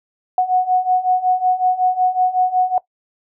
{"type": "beating tone pair", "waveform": "sine", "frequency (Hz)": [733, 738.4], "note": ["F#5", "F#5"], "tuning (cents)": [-16, -4], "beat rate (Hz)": 5.4, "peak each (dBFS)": [-18, -15], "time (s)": [0.38, 2.78], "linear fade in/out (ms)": 2, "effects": ["noise-tail reverb RT60 0.1 s tail -19 dB re dry"]}